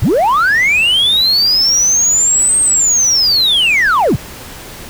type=linear two-way sweep; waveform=sine; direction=up then down; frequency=67.8 to 8450 to 67.8 Hz; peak=-6 dBFS; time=0.02-4.16 s; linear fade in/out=5 ms; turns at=2.6 s; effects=tanh soft clip ceiling -7 dBFS + pink hiss -31 dBFS RMS until 4.89 s